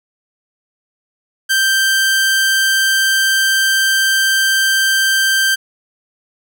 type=tone; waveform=sawtooth; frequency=1568 Hz; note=G6; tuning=in tune; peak=-8 dBFS; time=1.49-5.56 s; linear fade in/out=20 ms; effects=none